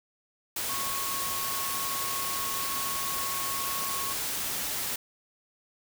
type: tone in noise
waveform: sine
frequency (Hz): 1100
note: C#6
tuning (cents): -14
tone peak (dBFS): -35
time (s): 0.69-4.13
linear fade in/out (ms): 5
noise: white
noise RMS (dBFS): -32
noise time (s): 0.56-4.96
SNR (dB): -6
effects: none